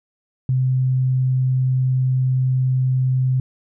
sine tone, 129.3 Hz, C3, 20 cents flat, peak -15 dBFS, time 0.49-3.4 s, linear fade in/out 2 ms, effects none

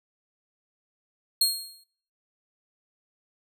sawtooth tone with exponential decay, 4255 Hz, C8, 28 cents sharp, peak -14 dBFS, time 1.41-1.84 s, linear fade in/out 5 ms, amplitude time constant 93 ms, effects noise-tail reverb RT60 0.5 s tail -21 dB re dry

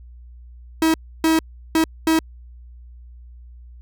45% pulse tone bursts at uneven times, 321.1 Hz, E4, 45 cents flat, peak -14 dBFS, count 4, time 0.82-0.94 / 1.24-1.39 / 1.75-1.84 / 2.07-2.19 s, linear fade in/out 2 ms, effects added 60 Hz sine -39 dBFS peak until 3.81 s

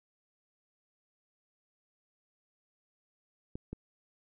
clicks, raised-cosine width 3 ms, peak -26 dBFS, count 2, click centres 3.555 / 3.73 s, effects none

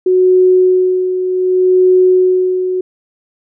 sine tone with tremolo, 368.6 Hz, F#4, 7 cents flat, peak -5 dBFS, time 0.06-2.81 s, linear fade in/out 5 ms, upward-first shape sine, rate 0.66 Hz, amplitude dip 60%, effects none

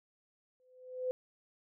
sine tone with exponential growth, 508 Hz, B4, 49 cents sharp, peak -29 dBFS, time 0.6-1.11 s, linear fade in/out 0 ms, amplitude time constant 110 ms, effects none

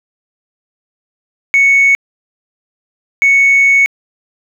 sine tone pair in turn, 2217 / 2217 Hz, C#7 / C#7, 0 / 0 cents, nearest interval unison, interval 0 cents, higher neither, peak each -4 dBFS, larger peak neither, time 1.54-1.95 / 3.22-3.86 s, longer second, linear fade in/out 0 ms, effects tanh soft clip ceiling -3 dBFS + 7-bit

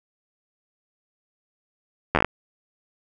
slowing click train, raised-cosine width 0.5 ms, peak -3 dBFS, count 7, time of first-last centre 2.15-2.246 s, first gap 11 ms, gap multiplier 1.15, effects none

